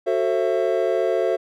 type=chord; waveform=triangle; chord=F# half-diminished seventh; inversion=none; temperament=just; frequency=370 / 444 / 532.8 / 666 Hz; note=F#4 / A4 / C5 / E5; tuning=0 / +16 / +31 / +18 cents; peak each=-22 dBFS; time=0.06-1.37 s; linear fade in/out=20 ms; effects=none